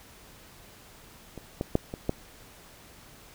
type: clicks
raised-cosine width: 2 ms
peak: -26 / -15 / -8 / -21 / -12 dBFS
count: 5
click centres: 1.377 / 1.611 / 1.754 / 1.939 / 2.094 s
effects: pink hiss -52 dBFS RMS until 3.34 s